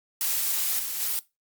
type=noise with level steps; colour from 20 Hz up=blue; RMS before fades=-26 / -31 / -27 dBFS; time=0.21-1.19 s; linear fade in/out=0 ms; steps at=0.79 / 1 s; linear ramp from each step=5 ms; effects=noise-tail reverb RT60 0.2 s tail -18 dB re dry + Opus 48 kbps